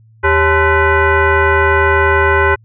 sine tone with frequency modulation, 554.4 Hz, C#5, in tune, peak -8 dBFS, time 0.23-2.56 s, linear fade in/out 20 ms, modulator 475 Hz, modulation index 2.9, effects added 111 Hz sine -43 dBFS peak until 2.64 s

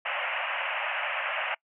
white band-pass noise, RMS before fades -31 dBFS, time 0.05-1.55 s, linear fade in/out 10 ms, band 550 to 2900 Hz, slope 96 dB/octave, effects noise-tail reverb RT60 0.1 s tail -25 dB re dry

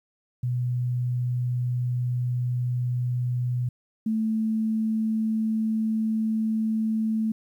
sine tone pair in turn, 123.47 / 220 Hz, B2 / A3, 0 / 0 cents, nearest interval minor seventh, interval 1000 cents, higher second, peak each -23 / -22 dBFS, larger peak second, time 0.43-3.69 / 4.06-7.32 s, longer neither, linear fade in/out 5 ms, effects 10-bit

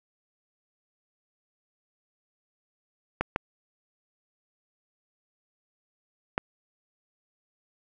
clicks, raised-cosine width 0.5 ms, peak -10 dBFS, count 3, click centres 3.21 / 3.361 / 6.379 s, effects none

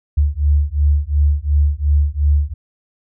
sine beating tone pair, 71.7 / 74.5 Hz, D2 / D2, -41 / +25 cents, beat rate 2.8 Hz, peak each -15 dBFS, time 0.17-2.54 s, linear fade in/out 10 ms, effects none

